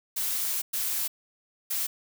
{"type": "noise bursts at uneven times", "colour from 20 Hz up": "blue", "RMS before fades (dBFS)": -29, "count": 3, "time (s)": [[0.16, 0.62], [0.73, 1.08], [1.7, 1.87]], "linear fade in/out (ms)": 10, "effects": []}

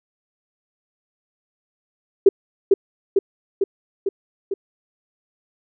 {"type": "tone with echo", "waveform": "sine", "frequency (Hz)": 392, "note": "G4", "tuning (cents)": 0, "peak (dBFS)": -5, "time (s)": [2.26, 2.29], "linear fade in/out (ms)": 5, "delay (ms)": 450, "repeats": 5, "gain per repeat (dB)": -3, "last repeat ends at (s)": 4.54, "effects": []}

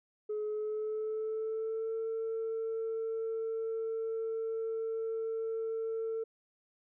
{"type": "tone with pitch glide", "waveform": "sine", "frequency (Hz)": [424.4, 448.9], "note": ["G#4", "A4"], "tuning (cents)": [38, 35], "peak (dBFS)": -31, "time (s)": [0.29, 6.24], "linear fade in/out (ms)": 10, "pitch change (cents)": 97, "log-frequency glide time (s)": [0.45, 1.97], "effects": ["tanh soft clip ceiling -30 dBFS"]}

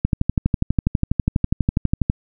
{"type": "click train", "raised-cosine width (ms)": 5, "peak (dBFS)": -4, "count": 26, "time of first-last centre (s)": [0.05, 2.099], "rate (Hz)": 12.2, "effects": []}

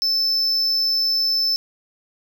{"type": "tone", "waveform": "triangle", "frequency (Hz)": 5274, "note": "E8", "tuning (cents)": 0, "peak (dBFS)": -16, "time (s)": [0.02, 1.56], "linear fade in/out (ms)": 0, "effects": []}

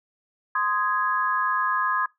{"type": "chord", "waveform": "sine", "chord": "Ab major", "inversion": "first", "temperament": "just", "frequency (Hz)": [1038.3, 1245.9, 1661.2], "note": ["C6", "Eb6", "Ab6"], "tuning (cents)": [-14, 2, 0], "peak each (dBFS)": [-25, -26, -26], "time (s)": [0.55, 2.06], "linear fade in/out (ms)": 5, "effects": ["noise-tail reverb RT60 0.2 s tail -22 dB re dry"]}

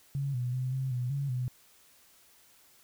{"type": "tone with pitch steps", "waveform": "sine", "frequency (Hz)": [139.1, 123.7, 128.3, 132.3, 123.9, 140.1, 125.6], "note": ["C#3", "B2", "C3", "C3", "B2", "C#3", "B2"], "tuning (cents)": [6, 3, -34, 20, 6, 19, 30], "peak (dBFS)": -29, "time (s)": [0.15, 1.48], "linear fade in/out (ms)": 0, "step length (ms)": 190, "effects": ["white hiss -61 dBFS RMS until 2.83 s"]}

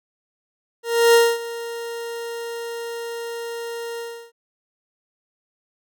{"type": "tone with ADSR envelope", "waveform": "40% pulse", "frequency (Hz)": 466.2, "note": "A#4", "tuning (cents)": 0, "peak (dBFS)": -9, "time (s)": [0.83, 4.32], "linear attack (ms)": 310, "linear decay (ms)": 240, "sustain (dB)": -18, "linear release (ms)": 330, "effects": []}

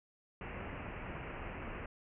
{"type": "low-pass noise", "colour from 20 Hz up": "pink", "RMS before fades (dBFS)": -44, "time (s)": [0.41, 1.86], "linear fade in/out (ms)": 2, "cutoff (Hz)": 2800, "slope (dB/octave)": 96, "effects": []}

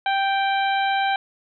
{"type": "harmonic tone", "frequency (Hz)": 784, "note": "G5", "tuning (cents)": 0, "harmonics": [1, 2, 3, 4, 5], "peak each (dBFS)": [-20, -26, -30, -32, -34], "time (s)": [0.06, 1.16], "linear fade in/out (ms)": 2, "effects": []}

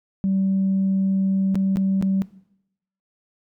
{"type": "tone with dropouts", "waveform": "sine", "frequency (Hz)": 192.6, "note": "G3", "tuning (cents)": -30, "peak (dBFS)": -17, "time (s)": [0.24, 2.22], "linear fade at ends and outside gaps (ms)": 0, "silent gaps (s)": [[1.546, 1.555], [1.759, 1.77], [2.013, 2.025]], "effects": ["noise-tail reverb RT60 0.8 s tail -19 dB re dry", "tanh soft clip ceiling -14 dBFS"]}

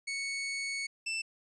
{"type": "tone pair in turn", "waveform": "sawtooth", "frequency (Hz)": [2217, 2660], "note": ["C#7", "E7"], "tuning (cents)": [0, 15], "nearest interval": "minor third", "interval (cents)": 315, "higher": "second", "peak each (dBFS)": [-30, -29], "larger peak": "second", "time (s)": [[0.07, 0.87], [1.06, 1.22]], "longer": "first", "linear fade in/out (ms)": 10, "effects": ["resampled to 22050 Hz"]}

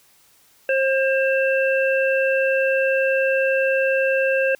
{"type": "harmonic tone", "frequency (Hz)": 534, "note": "C5", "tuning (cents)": 35, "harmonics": [1, 3, 5], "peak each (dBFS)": [-18, -23, -25], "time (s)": [0.69, 4.55], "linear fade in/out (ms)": 2, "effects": ["white hiss -56 dBFS RMS until 4.59 s"]}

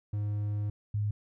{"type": "tone pair in turn", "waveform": ["triangle", "sine"], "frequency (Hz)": [103.83, 104.28], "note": ["G#2", "G#2"], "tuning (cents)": [0, 8], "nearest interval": "unison", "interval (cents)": 8, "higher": "second", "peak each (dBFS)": -27, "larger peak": "neither", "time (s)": [[0.13, 0.7], [0.94, 1.11]], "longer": "first", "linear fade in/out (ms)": 5, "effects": []}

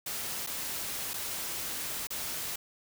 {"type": "noise with dropouts", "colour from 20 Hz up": "white", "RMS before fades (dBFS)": -36, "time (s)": [0.06, 2.56], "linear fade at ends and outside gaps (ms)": 5, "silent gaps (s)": [[0.465, 0.471], [1.135, 1.139], [2.071, 2.104]], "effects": []}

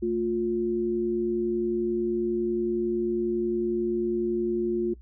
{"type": "tone pair together", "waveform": "sine", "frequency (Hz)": [222.1, 352.6], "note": ["A3", "F4"], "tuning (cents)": [16, 17], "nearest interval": "minor sixth", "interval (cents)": 801, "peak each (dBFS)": [-30, -24], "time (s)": [0.02, 4.94], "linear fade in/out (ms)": 10, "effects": ["noise-tail reverb RT60 0.1 s tail -19 dB re dry", "added 60 Hz sine -45 dBFS peak until 5.01 s"]}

